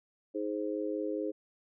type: harmonic tone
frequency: 104.7 Hz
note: G#2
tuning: 15 cents sharp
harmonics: 3 / 4 / 5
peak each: -35 / -36 / -37 dBFS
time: 0.34-1.32 s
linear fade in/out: 20 ms
effects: none